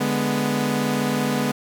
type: chord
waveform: sawtooth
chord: G# diminished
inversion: second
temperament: equal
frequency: 146.83 / 207.7 / 246.9 Hz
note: D3 / G#3 / B3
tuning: 0 / 0 / 0 cents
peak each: -23 / -21 / -19 dBFS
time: 0-1.52 s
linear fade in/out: 10 ms
effects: none